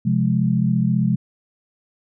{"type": "chord", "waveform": "sine", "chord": "F minor", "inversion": "second", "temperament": "just", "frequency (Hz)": [130.96, 174.61, 209.5], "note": ["C3", "F3", "Ab3"], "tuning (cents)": [2, 0, 15], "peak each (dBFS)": -20, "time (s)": [0.05, 1.16], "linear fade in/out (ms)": 10, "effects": []}